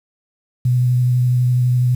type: tone with vibrato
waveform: sine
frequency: 124.4 Hz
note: B2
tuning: 13 cents sharp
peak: -12 dBFS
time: 0.65-1.95 s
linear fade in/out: 5 ms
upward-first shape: sine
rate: 12 Hz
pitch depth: 15 cents each way
effects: 7-bit